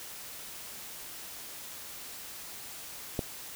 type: click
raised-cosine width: 2 ms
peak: -16 dBFS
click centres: 3.192 s
effects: white hiss -44 dBFS RMS until 3.55 s